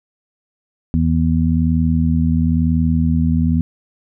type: harmonic tone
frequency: 81 Hz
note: E2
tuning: 30 cents flat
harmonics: 1 / 2 / 3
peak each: -17 / -17 / -17 dBFS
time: 0.94-3.61 s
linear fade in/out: 0 ms
effects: none